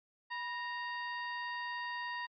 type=harmonic tone with a mistuned harmonic; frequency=930 Hz; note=A#5; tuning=4 cents flat; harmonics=1 / 2 / 3 / 4 / 5; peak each=-40 / -40 / -50 / -53 / -52 dBFS; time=0.3-2.27 s; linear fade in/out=20 ms; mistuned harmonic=1; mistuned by=+85 cents; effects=MP3 48 kbps